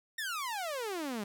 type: exponential sweep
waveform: sawtooth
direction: down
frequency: 1864.7 to 195.6 Hz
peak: -31 dBFS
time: 0.18-1.24 s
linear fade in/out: 5 ms
effects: none